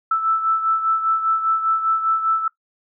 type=beating tone pair; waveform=sine; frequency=1318.5 / 1323.5 Hz; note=E6 / E6; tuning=0 / +7 cents; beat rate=5 Hz; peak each=-17 / -24 dBFS; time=0.11-2.48 s; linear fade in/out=5 ms; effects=noise-tail reverb RT60 0.1 s tail -19 dB re dry